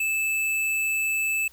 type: tone with hard clipping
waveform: triangle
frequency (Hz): 2625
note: E7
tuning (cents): -8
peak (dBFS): -24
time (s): 0-1.48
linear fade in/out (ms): 5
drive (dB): 17
effects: added 60 Hz sine -58 dBFS peak until 1.52 s + white hiss -55 dBFS RMS until 1.52 s